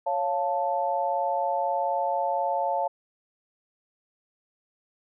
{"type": "chord", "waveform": "sine", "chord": "Db augmented", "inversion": "none", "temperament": "equal", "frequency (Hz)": [554.4, 698.5, 880], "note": ["Db5", "F5", "A5"], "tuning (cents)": [0, 0, 0], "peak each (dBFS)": [-29, -28, -27], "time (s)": [0.06, 2.88], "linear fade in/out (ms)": 10, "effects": []}